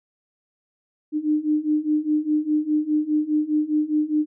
sine beating tone pair, 300.8 / 305.7 Hz, D4 / D#4, +42 / -30 cents, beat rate 4.9 Hz, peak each -23 / -21 dBFS, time 1.12-4.26 s, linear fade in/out 50 ms, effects none

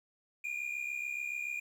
triangle tone pair together, 2387 / 2454 Hz, D7 / D#7, +28 / -25 cents, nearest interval unison, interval 47 cents, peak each -37 / -36 dBFS, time 0.44-1.6 s, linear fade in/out 5 ms, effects 11-bit

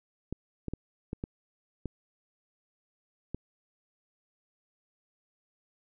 clicks, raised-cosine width 3 ms, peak -21 dBFS, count 7, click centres 0.326 / 0.683 / 0.736 / 1.131 / 1.239 / 1.857 / 3.346 s, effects none

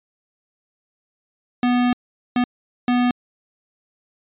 square tone bursts at uneven times, 245.9 Hz, B3, 7 cents flat, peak -16 dBFS, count 3, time 1.63-1.93 / 2.36-2.44 / 2.88-3.11 s, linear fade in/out 2 ms, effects resampled to 8000 Hz

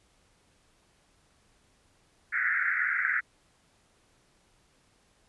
pink band-pass noise, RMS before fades -28 dBFS, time 2.32-3.21 s, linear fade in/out 20 ms, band 1400 to 2100 Hz, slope 96 dB/octave, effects pink hiss -66 dBFS RMS until 5.28 s + resampled to 24000 Hz

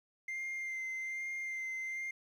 sine tone with vibrato, 2093 Hz, C7, in tune, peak -34 dBFS, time 0.28-2.11 s, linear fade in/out 5 ms, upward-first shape sine, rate 1.2 Hz, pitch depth 18 cents each way, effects tanh soft clip ceiling -36 dBFS + 11-bit

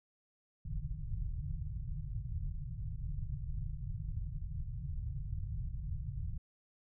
pink low-pass noise, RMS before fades -39 dBFS, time 0.65-6.38 s, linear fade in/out 5 ms, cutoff 160 Hz, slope 96 dB/octave, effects none

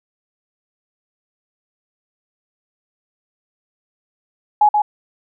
sine tone with echo, 839 Hz, G#5, 17 cents sharp, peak -8 dBFS, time 4.61-4.69 s, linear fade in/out 5 ms, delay 130 ms, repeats 1, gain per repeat -4 dB, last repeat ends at 4.82 s, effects none

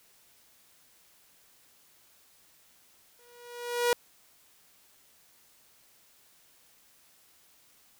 sawtooth tone with exponential growth, 481.5 Hz, B4, 44 cents flat, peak -17 dBFS, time 3.19-3.93 s, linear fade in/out 1 ms, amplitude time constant 160 ms, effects white hiss -62 dBFS RMS until 7.99 s

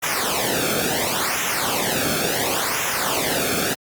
pink noise with flanger, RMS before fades -22 dBFS, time 0.02-3.75 s, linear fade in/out 20 ms, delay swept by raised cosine 0.22 to 1.04 ms, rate 0.71 Hz, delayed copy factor -0.75, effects high-pass 100 Hz 12 dB/octave + Opus 48 kbps

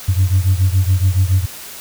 sine beating tone pair, 91 / 98.1 Hz, F#2 / G2, -28 / +2 cents, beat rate 7.1 Hz, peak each -12 / -14 dBFS, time 0.08-1.46 s, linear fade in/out 10 ms, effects tanh soft clip ceiling -6 dBFS + white hiss -33 dBFS RMS until 1.8 s

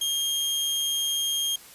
sawtooth tone, 3224 Hz, G7, 48 cents sharp, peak -21 dBFS, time 0.01-1.56 s, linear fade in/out 5 ms, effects white hiss -48 dBFS RMS until 1.74 s + resampled to 32000 Hz

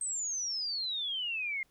sine exponential sweep, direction down, 8372 to 2093 Hz, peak -32 dBFS, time 0.01-1.63 s, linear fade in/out 2 ms, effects pink hiss -70 dBFS RMS until 1.7 s

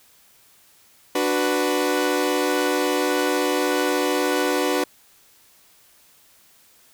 sawtooth chord, B minor, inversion first, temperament equal, 293.7 / 370 / 493.9 Hz, D4 / F#4 / B4, 0 / 0 / 0 cents, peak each -20 dBFS, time 1.15-4.84 s, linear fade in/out 5 ms, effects white hiss -55 dBFS RMS until 6.93 s

